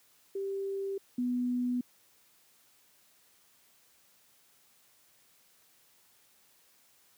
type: tone pair in turn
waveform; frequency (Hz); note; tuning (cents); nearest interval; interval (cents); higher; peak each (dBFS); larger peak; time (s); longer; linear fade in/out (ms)
sine; 392 / 246.9; G4 / B3; 0 / 0; minor sixth; 800; first; -32 / -28; second; 0.35-0.98 / 1.18-1.81; neither; 5
effects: white hiss -65 dBFS RMS until 7.17 s + high-pass 80 Hz 12 dB/octave